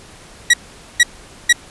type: tone bursts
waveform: sawtooth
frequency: 1916 Hz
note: A#6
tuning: 47 cents sharp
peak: -3 dBFS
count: 3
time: 0.5-1.528 s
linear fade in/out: 5 ms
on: 36 ms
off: 460 ms
effects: pink hiss -41 dBFS RMS until 1.7 s + resampled to 24000 Hz